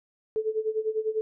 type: tone with tremolo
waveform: sine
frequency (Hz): 436.5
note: A4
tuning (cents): -14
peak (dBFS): -22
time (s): 0.36-1.21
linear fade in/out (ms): 0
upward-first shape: sine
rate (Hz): 10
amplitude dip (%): 85
effects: none